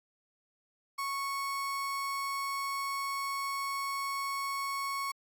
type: tone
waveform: 35% pulse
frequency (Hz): 1105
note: C#6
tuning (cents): -6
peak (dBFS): -31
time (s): 0.98-5.12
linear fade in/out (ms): 10
effects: AAC 64 kbps